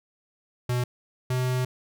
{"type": "tone pair in turn", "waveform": "square", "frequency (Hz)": [123.47, 127.16], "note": ["B2", "C3"], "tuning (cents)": [0, -49], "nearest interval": "minor second", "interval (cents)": 51, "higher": "second", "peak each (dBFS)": -24, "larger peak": "neither", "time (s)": [[0.69, 0.84], [1.3, 1.65]], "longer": "second", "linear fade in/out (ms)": 5, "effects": []}